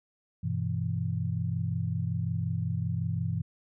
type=chord; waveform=sine; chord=E minor; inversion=first; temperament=equal; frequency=98 / 123.47 / 164.81 Hz; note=G2 / B2 / E3; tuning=0 / 0 / 0 cents; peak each=-32 dBFS; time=0.43-3.42 s; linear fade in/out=10 ms; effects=none